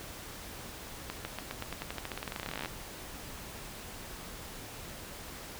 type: accelerating click train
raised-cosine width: 0.3 ms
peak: -20 dBFS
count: 30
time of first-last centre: 1.1-2.659 s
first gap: 150 ms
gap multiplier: 0.91
effects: pink hiss -45 dBFS RMS until 5.59 s